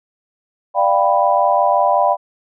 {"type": "chord", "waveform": "sine", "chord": "G dominant seventh", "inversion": "second", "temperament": "equal with one note detuned", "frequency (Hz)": [590.4, 698.5, 784, 987.8], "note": ["D5", "F5", "G5", "B5"], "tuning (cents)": [9, 0, 0, 0], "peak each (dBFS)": -17, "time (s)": [0.74, 2.17], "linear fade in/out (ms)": 50, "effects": []}